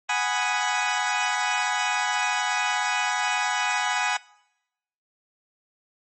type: chord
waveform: 20% pulse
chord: G# minor seventh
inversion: third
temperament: equal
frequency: 740 / 830.6 / 987.8 / 1244.5 Hz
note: F#5 / G#5 / B5 / D#6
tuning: 0 / 0 / 0 / 0 cents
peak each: -24 / -21 / -24 / -26 dBFS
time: 0.09-4.17 s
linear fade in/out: 5 ms
effects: noise-tail reverb RT60 0.9 s tail -23 dB re dry + MP3 32 kbps